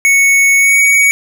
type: tone with pitch glide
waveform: square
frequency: 2215 to 2247 Hz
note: C#7 to C#7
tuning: -2 to +23 cents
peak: -7 dBFS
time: 0.05-1.11 s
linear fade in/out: 0 ms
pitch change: +25 cents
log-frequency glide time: 0.57-0.81 s
effects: none